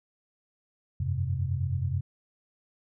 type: chord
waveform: sine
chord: F suspended second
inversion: none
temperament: equal with one note detuned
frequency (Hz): 88.58 / 98 / 130.81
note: F2 / G2 / C3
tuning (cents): +25 / 0 / 0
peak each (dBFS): -30 / -32 / -30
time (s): 1-2.01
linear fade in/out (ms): 5
effects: none